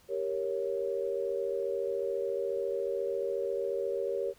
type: chord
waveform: sine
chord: G diminished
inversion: none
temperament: equal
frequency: 392 / 466.2 / 554.4 Hz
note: G4 / Bb4 / Db5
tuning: 0 / 0 / 0 cents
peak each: -34 dBFS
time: 0.08-4.34 s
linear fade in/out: 50 ms
effects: pink hiss -62 dBFS RMS until 4.38 s